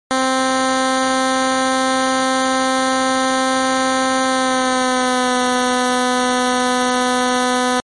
10% pulse tone with pitch glide, 261.6 to 250.4 Hz, C4 to B3, 0 to +24 cents, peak -6 dBFS, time 0.11-7.8 s, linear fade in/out 0 ms, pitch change -76 cents, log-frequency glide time 4.25-5.36 s, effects MP3 48 kbps

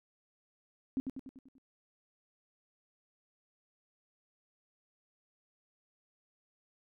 sine tone with echo, 264.5 Hz, C4, 19 cents sharp, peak -29 dBFS, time 0.97-1 s, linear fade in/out 0 ms, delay 97 ms, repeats 6, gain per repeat -5 dB, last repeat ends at 1.582 s, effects none

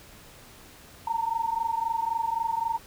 sine tone pair together, 902 / 925.8 Hz, A5 / A#5, +43 / -12 cents, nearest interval unison, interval 45 cents, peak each -28 dBFS, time 1.07-2.78 s, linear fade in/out 5 ms, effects pink hiss -50 dBFS RMS until 2.86 s

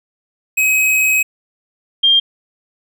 square / sine tone pair in turn, 2539 / 3199 Hz, D#7 / G7, +34 / +34 cents, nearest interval major third, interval 400 cents, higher second, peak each -12 / -8 dBFS, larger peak second, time 0.57-1.23 / 2.03-2.2 s, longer first, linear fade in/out 10 ms, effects none

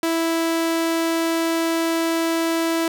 sawtooth tone, 329.6 Hz, E4, in tune, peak -15 dBFS, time 0.03-2.88 s, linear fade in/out 2 ms, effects none

